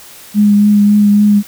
sine tone with vibrato, 206.5 Hz, G#3, 10 cents flat, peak -5 dBFS, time 0.34-1.43 s, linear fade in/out 50 ms, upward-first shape triangle, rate 3.6 Hz, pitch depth 21 cents each way, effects white hiss -36 dBFS RMS until 1.47 s

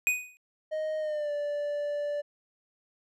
square tone with exponential decay, 2489 Hz, D#7, in tune, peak -20 dBFS, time 0.07-0.37 s, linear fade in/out 0 ms, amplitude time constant 65 ms
triangle tone with pitch glide, 622.3 to 584 Hz, D#5 to D5, 0 to -10 cents, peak -27 dBFS, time 0.71-2.22 s, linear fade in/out 20 ms, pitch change -110 cents, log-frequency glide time 0.99-1.32 s
effects low-pass 12000 Hz 12 dB/octave

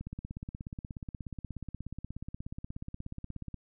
click train, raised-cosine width 5 ms, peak -27 dBFS, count 60, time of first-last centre 0.01-3.543 s, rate 16.7 Hz, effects none

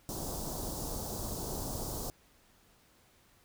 pink band-stop noise, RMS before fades -38 dBFS, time 0.09-2.1 s, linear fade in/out 0 ms, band 980 to 4800 Hz, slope 24 dB/octave, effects pink hiss -65 dBFS RMS until 3.44 s

